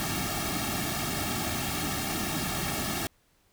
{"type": "noise with comb filter", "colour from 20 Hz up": "pink", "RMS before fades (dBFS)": -31, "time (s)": [0, 3.07], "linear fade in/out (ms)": 0, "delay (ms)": 2, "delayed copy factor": -1, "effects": ["pink hiss -67 dBFS RMS until 3.52 s"]}